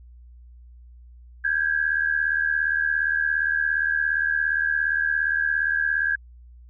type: tone pair together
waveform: sine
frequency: 1583.9 / 1661.2 Hz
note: G6 / G#6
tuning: +17 / 0 cents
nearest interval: minor second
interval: 83 cents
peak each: -23 dBFS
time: 1.44-6.16 s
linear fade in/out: 10 ms
effects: added 60 Hz sine -44 dBFS peak until 6.69 s